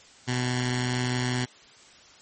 10% pulse tone with notch filter, 124.8 Hz, B2, 19 cents sharp, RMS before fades -27 dBFS, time 0.27-1.46 s, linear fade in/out 20 ms, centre 540 Hz, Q 0.59, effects white hiss -52 dBFS RMS until 2.21 s + MP3 32 kbps

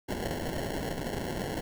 blue noise with sample-and-hold, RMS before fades -34 dBFS, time 0.08-1.61 s, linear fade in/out 10 ms, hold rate 1225 Hz, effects none

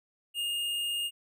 sine tone with tanh clipping, 2834 Hz, F7, 25 cents sharp, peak -31 dBFS, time 0.34-1.11 s, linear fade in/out 50 ms, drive 15 dB, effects none

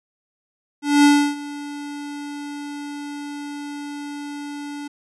square tone with ADSR envelope, 289.4 Hz, D4, 25 cents flat, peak -10 dBFS, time 0.82-4.88 s, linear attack 220 ms, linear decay 310 ms, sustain -20 dB, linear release 9 ms, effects resampled to 24000 Hz

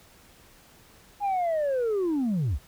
sine linear sweep, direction down, 830.6 to 51.91 Hz, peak -21 dBFS, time 1.2-2.59 s, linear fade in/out 50 ms, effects tanh soft clip ceiling -22 dBFS + pink hiss -55 dBFS RMS until 2.67 s

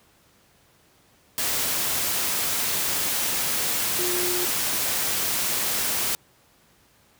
sine tone in noise, 356.1 Hz, F4, 34 cents sharp, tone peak -28 dBFS, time 3.99-4.45 s, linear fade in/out 0 ms, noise white, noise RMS -25 dBFS, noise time 1.38-6.15 s, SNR -6 dB, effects pink hiss -59 dBFS RMS until 7.19 s + high-pass 60 Hz 12 dB/octave

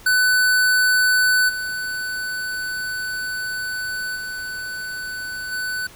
square tone with level steps, 1500 Hz, F#6, 23 cents sharp, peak -15 / -25 / -28 / -24 dBFS, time 0.06-5.87 s, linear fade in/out 5 ms, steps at 1.48 / 4.15 / 5.51 s, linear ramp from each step 20 ms, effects pink hiss -45 dBFS RMS until 5.95 s

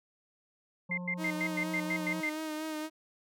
harmonic tone, 178.2 Hz, F3, 35 cents sharp, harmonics 1 / 3 / 5 / 6, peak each -37 / -47 / -51 / -53 dBFS, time 0.89-2.21 s, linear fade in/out 10 ms
sine tone bursts, 2095 Hz, C7, 2 cents sharp, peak -30 dBFS, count 9, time 0.91-2.296 s, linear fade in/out 5 ms, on 66 ms, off 99 ms
sawtooth tone with vibrato, 311.1 Hz, D#4, in tune, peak -31 dBFS, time 1.17-2.9 s, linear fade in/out 50 ms, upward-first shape sine, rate 4.2 Hz, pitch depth 30 cents each way
effects none

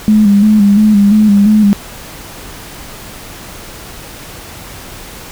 sine tone with vibrato, 207.7 Hz, G#3, in tune, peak -4 dBFS, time 0.08-1.73 s, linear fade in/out 0 ms, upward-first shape square, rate 2.9 Hz, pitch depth 50 cents each way, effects pink hiss -30 dBFS RMS until 5.31 s

